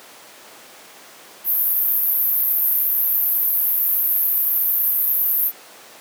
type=band-pass noise; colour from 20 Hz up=pink; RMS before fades=-19 dBFS; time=1.44-5.52 s; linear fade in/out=50 ms; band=12000 to 15000 Hz; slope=96 dB/octave; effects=pink hiss -42 dBFS RMS until 6 s + high-pass 400 Hz 12 dB/octave